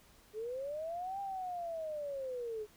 sine linear two-way sweep, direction up then down, 415.3 to 800 to 415.3 Hz, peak -37 dBFS, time 0.33-2.67 s, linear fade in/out 50 ms, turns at 1.2 s, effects pink hiss -63 dBFS RMS until 2.76 s

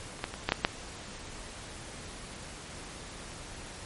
clicks, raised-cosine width 0.3 ms, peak -29 / -14 / -21 / -10 / -7 / -6 dBFS, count 6, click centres 0.192 / 0.241 / 0.34 / 0.49 / 0.521 / 0.649 s, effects pink hiss -44 dBFS RMS until 3.85 s + MP3 48 kbps

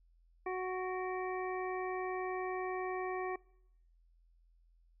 harmonic tone with a mistuned harmonic, 370 Hz, F#4, in tune, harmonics 1 / 2 / 3 / 5 / 6, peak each -37 / -41 / -43 / -47 / -49 dBFS, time 0.46-3.36 s, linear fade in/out 5 ms, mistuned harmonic 6, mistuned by +70 cents, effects noise-tail reverb RT60 0.8 s tail -24 dB re dry + added 42 Hz sine -64 dBFS peak until 5 s

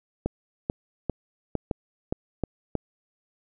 clicks, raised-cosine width 2 ms, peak -12 dBFS, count 8, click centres 0.26 / 0.699 / 1.097 / 1.553 / 1.712 / 2.125 / 2.437 / 2.753 s, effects none

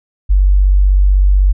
sine tone, 48 Hz, G1, 36 cents flat, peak -6 dBFS, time 0.29-1.53 s, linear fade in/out 20 ms, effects none

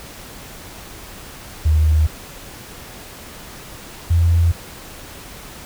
sine tone pair in turn, 77.5 / 84.6 Hz, D#2 / E2, -6 / +45 cents, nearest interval major second, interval 151 cents, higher second, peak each -11 dBFS, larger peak neither, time 1.65-2.07 / 4.1-4.52 s, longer neither, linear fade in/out 10 ms, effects pink hiss -37 dBFS RMS until 5.65 s

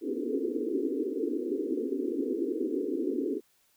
pink band-pass noise, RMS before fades -31 dBFS, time 0.01-3.41 s, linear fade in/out 50 ms, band 250 to 460 Hz, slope 96 dB/octave, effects white hiss -68 dBFS RMS until 3.76 s

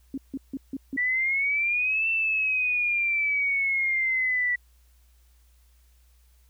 sine tone bursts, 270 Hz, C#4, 45 cents flat, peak -28 dBFS, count 5, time 0.14-0.965 s, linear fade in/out 2 ms, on 37 ms, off 160 ms
sine exponential two-way sweep, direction up then down, 1951 to 2681 to 1951 Hz, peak -22 dBFS, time 0.97-4.56 s, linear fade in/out 10 ms, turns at 2.09 s
effects added 60 Hz sine -56 dBFS peak until 6.49 s + white hiss -67 dBFS RMS until 6.49 s

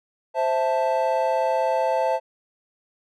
triangle chord, A minor, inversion first, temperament equal, 523.3 / 659.3 / 880 Hz, C5 / E5 / A5, 0 / 0 / 0 cents, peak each -22 dBFS, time 0.34-2.2 s, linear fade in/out 50 ms, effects none

